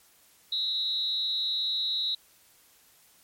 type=tone with amplitude modulation; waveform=sine; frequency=3900 Hz; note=B7; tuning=23 cents flat; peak=-22 dBFS; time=0.52-2.15 s; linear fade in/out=5 ms; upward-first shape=sine; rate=262 Hz; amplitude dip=90%; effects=white hiss -60 dBFS RMS until 3.23 s + MP3 64 kbps